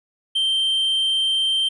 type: tone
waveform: triangle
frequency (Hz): 3136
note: G7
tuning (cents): 0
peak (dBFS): -16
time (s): 0.35-1.69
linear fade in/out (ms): 10
effects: resampled to 24000 Hz